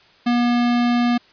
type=tone; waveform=square; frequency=240.7 Hz; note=B3; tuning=44 cents flat; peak=-16 dBFS; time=0.26-1.18 s; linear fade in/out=10 ms; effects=white hiss -52 dBFS RMS until 1.32 s + resampled to 11025 Hz